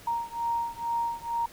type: beating tone pair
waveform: sine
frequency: 932 / 934.2 Hz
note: A#5 / A#5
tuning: -1 / +3 cents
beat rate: 2.2 Hz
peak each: -30 / -31 dBFS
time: 0.07-1.46 s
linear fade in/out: 5 ms
effects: pink hiss -50 dBFS RMS until 1.52 s